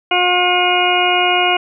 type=harmonic tone with a mistuned harmonic; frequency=358.8 Hz; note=F4; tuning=47 cents sharp; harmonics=1 / 2 / 3 / 4 / 6 / 7 / 8; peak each=-20 / -16 / -22 / -22 / -21 / -20 / -18 dBFS; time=0.11-1.57 s; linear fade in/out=5 ms; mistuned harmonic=7; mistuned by=-35 cents; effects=none